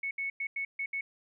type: tone bursts at uneven times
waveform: sine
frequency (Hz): 2209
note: C#7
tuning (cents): -7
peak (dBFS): -31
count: 6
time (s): 0.03-0.11 / 0.18-0.3 / 0.4-0.47 / 0.56-0.65 / 0.79-0.86 / 0.93-1.01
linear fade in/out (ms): 5
effects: none